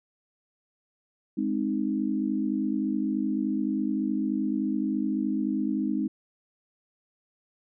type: chord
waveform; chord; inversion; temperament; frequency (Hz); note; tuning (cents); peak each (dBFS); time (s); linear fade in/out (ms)
sine; Ab major; none; equal; 207.7 / 261.6 / 311.1; Ab3 / C4 / Eb4; 0 / 0 / 0; -29; 1.37-6.08; 10
effects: none